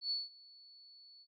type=tone with ADSR envelope; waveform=sine; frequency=4435 Hz; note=C#8; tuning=in tune; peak=-32 dBFS; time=0.01-1.27 s; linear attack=98 ms; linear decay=180 ms; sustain=-24 dB; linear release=56 ms; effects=none